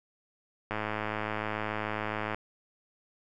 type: click train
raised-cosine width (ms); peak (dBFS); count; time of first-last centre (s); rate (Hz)
0.5; -17; 176; 0.71-2.346; 107
effects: none